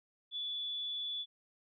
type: tone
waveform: sine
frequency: 3447 Hz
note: A7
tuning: 36 cents flat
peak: -36 dBFS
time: 0.31-1.26 s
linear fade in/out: 50 ms
effects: none

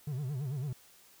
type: tone with vibrato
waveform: triangle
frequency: 137.1 Hz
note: C#3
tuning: 19 cents flat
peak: -31 dBFS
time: 0.07-0.73 s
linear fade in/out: 5 ms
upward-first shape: sine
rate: 9 Hz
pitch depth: 180 cents each way
effects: white hiss -60 dBFS RMS until 1.2 s

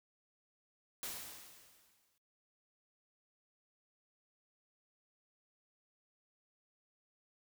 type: noise with exponential decay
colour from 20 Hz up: white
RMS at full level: -41 dBFS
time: 1.03-2.18 s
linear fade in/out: 1 ms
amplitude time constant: 250 ms
effects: noise-tail reverb RT60 0.2 s tail -21 dB re dry

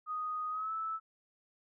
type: tone with pitch glide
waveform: sine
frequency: 1244.5 to 1310.9 Hz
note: D#6 to E6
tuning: 0 to -10 cents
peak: -34 dBFS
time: 0.06-1 s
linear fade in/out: 50 ms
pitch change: +90 cents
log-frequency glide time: 0.5-0.72 s
effects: none

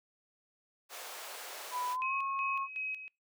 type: high-pass noise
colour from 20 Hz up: pink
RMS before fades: -45 dBFS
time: 0.89-1.97 s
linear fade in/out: 50 ms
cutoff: 510 Hz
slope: 24 dB/octave
type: tone with pitch glide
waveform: sine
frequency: 993 to 1089.1 Hz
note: B5 to C#6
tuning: +9 to -31 cents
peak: -33 dBFS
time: 1.71-2.68 s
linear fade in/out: 50 ms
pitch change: +160 cents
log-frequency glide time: 1.91-2.15 s
type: tone with tremolo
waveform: sine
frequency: 2542 Hz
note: D#7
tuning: 36 cents sharp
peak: -34 dBFS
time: 2.02-3.08 s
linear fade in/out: 0 ms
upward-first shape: square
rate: 2.7 Hz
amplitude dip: 65%
effects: noise-tail reverb RT60 0.2 s tail -24 dB re dry

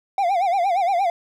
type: tone with vibrato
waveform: triangle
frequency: 740 Hz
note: F#5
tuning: in tune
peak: -15 dBFS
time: 0.18-1.1 s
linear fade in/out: 2 ms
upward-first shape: sine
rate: 8.6 Hz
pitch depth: 150 cents each way
effects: none

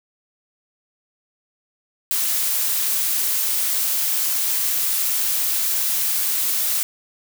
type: noise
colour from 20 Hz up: blue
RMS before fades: -21 dBFS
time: 2.11-6.83 s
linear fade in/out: 0 ms
effects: none

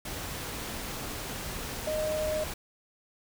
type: tone in noise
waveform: sine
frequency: 618 Hz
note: D#5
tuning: 12 cents flat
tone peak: -28 dBFS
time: 1.87-2.44 s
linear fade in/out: 5 ms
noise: pink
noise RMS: -37 dBFS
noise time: 0.05-2.54 s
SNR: +6 dB
effects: none

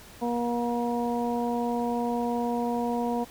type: harmonic tone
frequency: 238.5 Hz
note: A#3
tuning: 40 cents sharp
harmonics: 1 / 2 / 3 / 4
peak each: -28 / -31 / -32 / -34 dBFS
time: 0.21-3.25 s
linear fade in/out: 20 ms
effects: pink hiss -49 dBFS RMS until 3.3 s

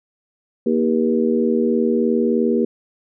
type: harmonic tone with a mistuned harmonic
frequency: 79.7 Hz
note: D#2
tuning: 42 cents sharp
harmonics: 3 / 4 / 5 / 6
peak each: -18 / -24 / -20 / -22 dBFS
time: 0.66-2.65 s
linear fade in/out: 5 ms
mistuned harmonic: 3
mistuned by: -25 cents
effects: none

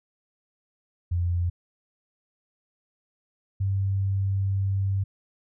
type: tone pair in turn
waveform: sine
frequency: 87.31 / 97.54 Hz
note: F2 / G2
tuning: 0 / -8 cents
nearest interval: major second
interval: 192 cents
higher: second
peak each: -22 dBFS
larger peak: neither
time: 1.11-1.5 / 3.6-5.04 s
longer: second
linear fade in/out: 10 ms
effects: none

